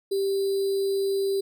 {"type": "tone with sample-and-hold", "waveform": "sine", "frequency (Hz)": 392, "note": "G4", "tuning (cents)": 0, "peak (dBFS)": -22, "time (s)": [0.11, 1.41], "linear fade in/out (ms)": 10, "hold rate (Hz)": 4410, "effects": []}